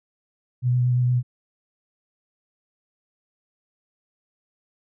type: tone with vibrato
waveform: sine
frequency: 124.1 Hz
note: B2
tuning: 9 cents sharp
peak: -17 dBFS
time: 0.62-1.23 s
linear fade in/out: 50 ms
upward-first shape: triangle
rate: 8.6 Hz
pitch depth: 19 cents each way
effects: none